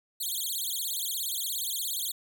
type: tone with vibrato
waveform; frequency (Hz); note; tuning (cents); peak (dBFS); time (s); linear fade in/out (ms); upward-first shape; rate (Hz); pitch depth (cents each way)
5% pulse; 3729; A#7; 0; -23; 0.2-2.12; 10; sine; 17; 300
effects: none